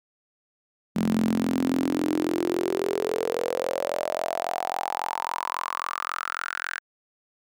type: tone with high-pass filter sweep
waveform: sawtooth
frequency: 43.65 Hz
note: F1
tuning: in tune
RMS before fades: -27 dBFS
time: 0.95-6.8 s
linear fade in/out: 20 ms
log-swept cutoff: 200 to 1600 Hz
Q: 7.4
effects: none